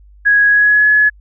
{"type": "tone with pitch glide", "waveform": "sine", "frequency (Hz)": [1661.2, 1699], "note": ["G#6", "G#6"], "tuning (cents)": [0, 39], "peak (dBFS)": -7, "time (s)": [0.25, 1.1], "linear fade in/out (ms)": 20, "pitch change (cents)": 39, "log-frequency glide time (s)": [0.48, 0.87], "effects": ["added 50 Hz sine -40 dBFS peak until 1.2 s"]}